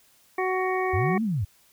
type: harmonic tone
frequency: 372.4 Hz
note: F#4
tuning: 11 cents sharp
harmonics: 1 / 2 / 3 / 5 / 6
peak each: -26 / -29 / -31 / -33 / -34 dBFS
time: 0.38-1.18 s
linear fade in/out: 5 ms
type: linear two-way sweep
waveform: sine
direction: up then down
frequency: 77.6 to 232.5 to 81.3 Hz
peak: -23 dBFS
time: 0.93-1.45 s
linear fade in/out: 10 ms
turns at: 1.23 s
effects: white hiss -60 dBFS RMS until 1.72 s